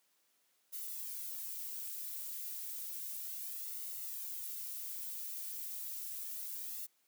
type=noise with flanger; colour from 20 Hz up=violet; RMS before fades=-43 dBFS; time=0.72-6.87 s; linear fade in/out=20 ms; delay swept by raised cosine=1.2 to 3.2 ms; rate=0.32 Hz; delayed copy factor=-0.65; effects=white hiss -75 dBFS RMS until 7.07 s + high-pass 200 Hz 12 dB/octave